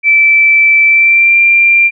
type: tone with pitch glide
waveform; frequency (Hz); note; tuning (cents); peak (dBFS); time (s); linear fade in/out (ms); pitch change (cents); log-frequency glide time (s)
sine; 2324 to 2376; D7 to D7; -19 to +20; -4; 0.03-1.91; 50; +39; 0.86-1.39
effects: none